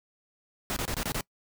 pink noise bursts, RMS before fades -31 dBFS, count 6, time 0.7-1.209 s, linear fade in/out 0 ms, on 64 ms, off 25 ms, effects noise-tail reverb RT60 0.1 s tail -24 dB re dry

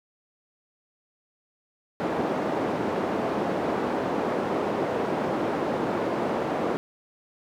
white band-pass noise, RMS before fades -27 dBFS, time 2-6.77 s, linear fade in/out 0 ms, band 210 to 590 Hz, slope 12 dB/octave, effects none

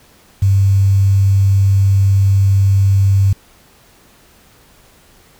sine tone with quantisation, 98 Hz, G2, in tune, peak -8 dBFS, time 0.42-3.33 s, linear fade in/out 5 ms, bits 6, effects pink hiss -48 dBFS RMS until 5.39 s

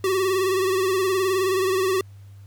square tone with vibrato, 378.2 Hz, F#4, 38 cents sharp, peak -20 dBFS, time 0.04-2.01 s, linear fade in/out 2 ms, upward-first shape sine, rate 19 Hz, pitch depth 59 cents each way, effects added 99 Hz sine -41 dBFS peak until 2.46 s + pink hiss -61 dBFS RMS until 2.46 s

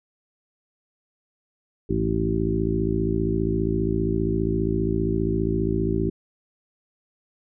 harmonic tone with a mistuned harmonic, 55 Hz, A1, in tune, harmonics 1 / 2 / 3 / 4 / 5 / 6 / 7, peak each -29 / -29 / -28 / -29 / -32 / -27 / -27 dBFS, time 1.89-6.1 s, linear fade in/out 10 ms, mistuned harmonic 2, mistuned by -63 cents, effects none

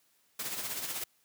white noise with tremolo, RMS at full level -35 dBFS, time 0.39-1.04 s, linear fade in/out 5 ms, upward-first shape sine, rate 16 Hz, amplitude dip 50%, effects white hiss -70 dBFS RMS until 1.24 s + high-pass 100 Hz 12 dB/octave

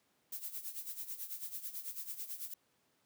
violet noise with tremolo, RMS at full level -41 dBFS, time 0.32-2.54 s, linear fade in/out 5 ms, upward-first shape sine, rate 9.1 Hz, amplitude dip 75%, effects pink hiss -75 dBFS RMS until 3.05 s + high-pass 150 Hz 12 dB/octave

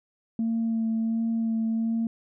sine tone with vibrato, 226 Hz, A3, 47 cents sharp, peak -22 dBFS, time 0.39-2.07 s, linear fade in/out 2 ms, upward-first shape sine, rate 1.4 Hz, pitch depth 15 cents each way, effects tanh soft clip ceiling -20 dBFS

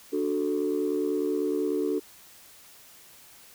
sine chord, D major, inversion none, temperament equal, 293.7 / 370 / 440 Hz, D4 / F#4 / A4, 0 / 0 / 0 cents, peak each -28 dBFS, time 0.12-2 s, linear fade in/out 20 ms, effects tanh soft clip ceiling -18 dBFS + white hiss -52 dBFS RMS until 3.54 s

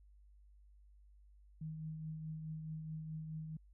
sine tone with tremolo, 157.5 Hz, D#3, 21 cents sharp, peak -40 dBFS, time 1.61-3.57 s, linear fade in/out 5 ms, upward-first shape triangle, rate 4.7 Hz, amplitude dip 40%, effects added 50 Hz sine -60 dBFS peak until 3.73 s

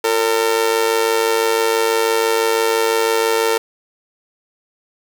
sawtooth tone with amplitude modulation, 453.2 Hz, A#4, 49 cents flat, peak -7 dBFS, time 0.04-3.58 s, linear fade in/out 5 ms, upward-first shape sine, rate 106 Hz, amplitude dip 75%, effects 8-bit

